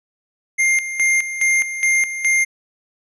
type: tone with tremolo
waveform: square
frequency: 2111 Hz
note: C7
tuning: 15 cents sharp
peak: -14 dBFS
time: 0.58-2.45 s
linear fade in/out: 20 ms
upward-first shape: square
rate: 2.4 Hz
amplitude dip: 70%
effects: resampled to 24000 Hz